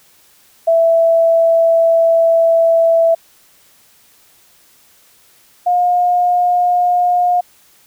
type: tone pair in turn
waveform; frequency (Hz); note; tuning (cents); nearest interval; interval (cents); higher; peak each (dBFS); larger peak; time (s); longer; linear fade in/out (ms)
sine; 662 / 713.4; E5 / F5; +7 / +37; minor second; 130; second; -8 / -10; first; 0.67-3.15 / 5.66-7.41; first; 10
effects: white hiss -50 dBFS RMS until 7.86 s